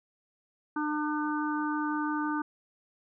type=harmonic tone; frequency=301 Hz; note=D4; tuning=43 cents sharp; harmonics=1 / 3 / 4 / 5; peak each=-30 / -35 / -36 / -37 dBFS; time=0.76-2.42 s; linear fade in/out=5 ms; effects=none